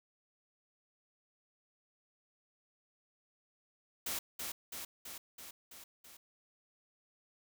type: noise with echo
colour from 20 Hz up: white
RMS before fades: -38 dBFS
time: 4.06-4.19 s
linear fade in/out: 5 ms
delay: 330 ms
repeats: 6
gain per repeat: -3 dB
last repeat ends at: 6.17 s
effects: none